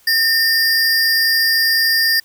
square tone pair together, 1813 / 4825 Hz, A#6 / D8, -49 / +46 cents, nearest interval octave + perfect fourth, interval 1695 cents, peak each -16 dBFS, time 0.07-2.2 s, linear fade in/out 5 ms, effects white hiss -52 dBFS RMS until 2.24 s

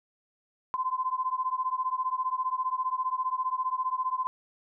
sine beating tone pair, 1020 / 1035 Hz, C6 / C6, -44 / -19 cents, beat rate 15 Hz, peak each -30 dBFS, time 0.74-4.27 s, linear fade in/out 0 ms, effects none

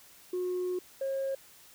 sine tone pair in turn, 362.5 / 540.6 Hz, F#4 / C#5, -35 / -44 cents, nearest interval perfect fifth, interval 691 cents, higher second, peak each -28 / -28 dBFS, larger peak neither, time 0.33-0.79 / 1.01-1.35 s, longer first, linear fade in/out 5 ms, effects tanh soft clip ceiling -27 dBFS + white hiss -56 dBFS RMS until 1.74 s

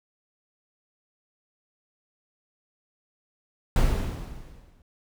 brown noise with exponential decay, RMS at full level -18 dBFS, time 3.76-4.82 s, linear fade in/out 2 ms, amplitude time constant 230 ms, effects none

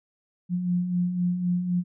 sine beating tone pair, 174.61 / 178.51 Hz, F3 / F3, 0 / +38 cents, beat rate 3.9 Hz, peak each -32 / -23 dBFS, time 0.49-1.84 s, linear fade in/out 50 ms, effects none

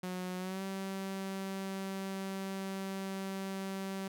sawtooth tone with pitch glide, 182.7 to 193.01 Hz, F#3 to G3, -22 to -27 cents, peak -33 dBFS, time 0.03-4.08 s, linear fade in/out 5 ms, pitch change +95 cents, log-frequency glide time 0.38-0.62 s, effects none

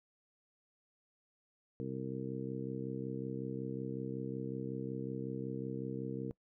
harmonic tone, 65.41 Hz, C2, in tune, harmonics 2 / 3 / 4 / 5 / 6 / 7, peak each -43 / -44 / -44 / -45 / -51 / -43 dBFS, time 1.8-6.31 s, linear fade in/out 0 ms, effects noise-tail reverb RT60 0.1 s tail -22 dB re dry

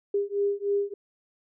sine beating tone pair, 401.8 / 405.1 Hz, G4 / G#4, +43 / -43 cents, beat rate 3.3 Hz, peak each -27 dBFS, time 0.14-0.94 s, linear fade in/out 5 ms, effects none

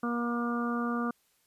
harmonic tone, 237.8 Hz, A#3, 35 cents sharp, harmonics 1 / 2 / 3 / 4 / 5 / 6, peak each -30 / -38 / -41 / -46 / -35 / -40 dBFS, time 0.03-1.11 s, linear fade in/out 5 ms, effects white hiss -70 dBFS RMS until 1.46 s + resampled to 32000 Hz

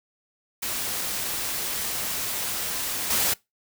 white noise with level steps, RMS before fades -29 / -23 dBFS, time 0.62-3.34 s, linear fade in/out 10 ms, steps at 3.1 s, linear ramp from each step 5 ms, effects noise-tail reverb RT60 0.2 s tail -23 dB re dry

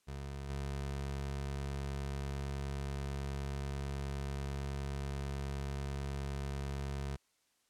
25% pulse tone with level steps, 69.3 Hz, C#2, in tune, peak -37 / -33 dBFS, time 0.07-7.17 s, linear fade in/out 20 ms, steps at 0.49 s, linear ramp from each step 5 ms, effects white hiss -75 dBFS RMS until 7.69 s + low-pass 10000 Hz 12 dB/octave

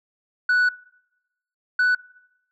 sine tone pair in turn, 1480 / 1487.4 Hz, F#6 / F#6, 0 / +9 cents, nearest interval unison, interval 9 cents, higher second, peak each -13 dBFS, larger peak neither, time 0.49-0.69 / 1.79-1.95 s, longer first, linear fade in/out 5 ms, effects noise-tail reverb RT60 0.9 s tail -24 dB re dry + tanh soft clip ceiling -15 dBFS

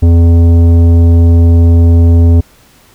triangle tone with tanh clipping, 84.4 Hz, E2, 41 cents sharp, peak -4 dBFS, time 0.02-2.41 s, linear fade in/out 10 ms, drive 16 dB, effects pink hiss -44 dBFS RMS until 2.94 s

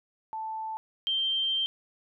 sine tone pair in turn, 880 / 3146 Hz, A5 / G7, 0 / +6 cents, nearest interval octave + minor seventh, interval 2206 cents, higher second, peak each -32 / -25 dBFS, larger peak second, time 0.33-0.77 / 1.07-1.66 s, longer second, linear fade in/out 0 ms, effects none

